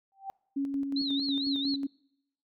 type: tone with exponential growth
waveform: sine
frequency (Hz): 780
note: G5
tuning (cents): -9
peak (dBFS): -31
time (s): 0.12-0.3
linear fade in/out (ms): 0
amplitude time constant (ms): 37
type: tone with tremolo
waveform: sine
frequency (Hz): 277.2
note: C#4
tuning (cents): 0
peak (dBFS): -27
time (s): 0.56-1.87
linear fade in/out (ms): 10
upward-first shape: square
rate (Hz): 5.5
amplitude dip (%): 40
type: tone with vibrato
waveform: sine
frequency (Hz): 3951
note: B7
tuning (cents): 0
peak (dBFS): -31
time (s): 0.96-1.76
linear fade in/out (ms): 5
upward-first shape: sine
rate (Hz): 4.4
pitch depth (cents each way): 170
effects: noise-tail reverb RT60 0.8 s tail -26 dB re dry